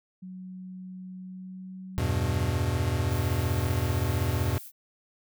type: tone with pitch glide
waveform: sine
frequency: 185 to 187.37 Hz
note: F#3 to F#3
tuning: 0 to +22 cents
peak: -38 dBFS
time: 0.22-2.5 s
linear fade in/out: 10 ms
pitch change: +22 cents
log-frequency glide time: 1.19-1.87 s
type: chord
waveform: square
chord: E minor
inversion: none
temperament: equal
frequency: 82.41 / 98 / 123.47 Hz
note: E2 / G2 / B2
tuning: 0 / 0 / 0 cents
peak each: -30 dBFS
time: 1.98-4.58 s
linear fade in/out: 0 ms
type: noise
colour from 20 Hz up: violet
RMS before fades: -44 dBFS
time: 3.08-4.72 s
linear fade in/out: 50 ms
effects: none